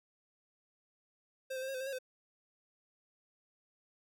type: tone with pitch steps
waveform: square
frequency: 527 / 517 / 528 / 541 / 513 / 531 / 548 / 513 Hz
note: C5 / C5 / C5 / C#5 / C5 / C5 / C#5 / C5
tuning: +12 / -21 / +16 / -42 / -34 / +25 / -20 / -34 cents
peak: -38 dBFS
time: 1.5-1.988 s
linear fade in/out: 10 ms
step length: 61 ms
effects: none